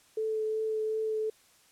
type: tone with vibrato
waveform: sine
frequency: 436.5 Hz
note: A4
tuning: 14 cents flat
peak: -28 dBFS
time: 0.17-1.3 s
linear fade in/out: 5 ms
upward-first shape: triangle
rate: 2.7 Hz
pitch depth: 13 cents each way
effects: white hiss -62 dBFS RMS until 1.71 s + low-pass 11000 Hz 12 dB/octave